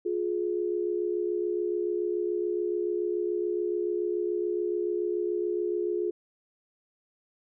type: tone pair together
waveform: sine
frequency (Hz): 354 / 421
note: F4 / G#4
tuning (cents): +23 / +24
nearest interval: minor third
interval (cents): 301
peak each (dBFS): -28 / -30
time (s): 0.05-6.11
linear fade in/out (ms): 10
effects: none